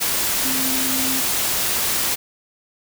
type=tone in noise; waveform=sine; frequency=262.4 Hz; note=C4; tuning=5 cents sharp; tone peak=-26 dBFS; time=0.44-1.21 s; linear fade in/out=20 ms; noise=white; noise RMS=-21 dBFS; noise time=0-2.16 s; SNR=-8 dB; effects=none